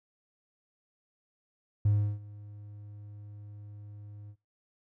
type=tone with ADSR envelope; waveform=triangle; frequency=103.5 Hz; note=G#2; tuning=5 cents flat; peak=-18 dBFS; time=1.85-4.36 s; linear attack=7 ms; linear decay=330 ms; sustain=-24 dB; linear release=65 ms; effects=noise-tail reverb RT60 0.2 s tail -21 dB re dry + tanh soft clip ceiling -17 dBFS